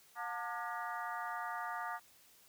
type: harmonic tone with a mistuned harmonic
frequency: 239.1 Hz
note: A#3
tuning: 44 cents sharp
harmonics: 3 / 4 / 5 / 6 / 7 / 8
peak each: -44 / -44 / -43 / -47 / -49 / -49 dBFS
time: 0.15-2 s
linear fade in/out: 50 ms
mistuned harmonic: 4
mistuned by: -100 cents
effects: white hiss -64 dBFS RMS until 2.48 s